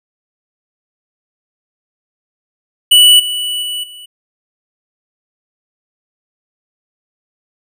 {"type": "tone with level steps", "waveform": "square", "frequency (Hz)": 2957, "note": "F#7", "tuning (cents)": -2, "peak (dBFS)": [-4, -17, -19, -32], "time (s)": [2.91, 4.06], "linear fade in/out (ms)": 10, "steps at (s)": [3.19, 3.62, 3.83], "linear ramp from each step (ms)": 10, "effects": []}